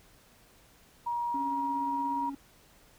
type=tone; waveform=sine; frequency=951 Hz; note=A#5; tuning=34 cents sharp; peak=-29 dBFS; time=1.06-2.3 s; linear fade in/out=10 ms
type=tone with tremolo; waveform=triangle; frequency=277.2 Hz; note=C#4; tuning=in tune; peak=-32 dBFS; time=1.34-2.35 s; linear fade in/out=5 ms; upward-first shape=triangle; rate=17 Hz; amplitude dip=40%
effects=pink hiss -60 dBFS RMS until 2.98 s